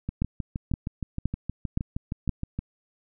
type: two click trains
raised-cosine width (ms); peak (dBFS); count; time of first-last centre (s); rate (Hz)
5; -12 / -17; 5 / 17; 0.22-2.293 / 0.09-2.59; 1.93 / 6.4
effects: none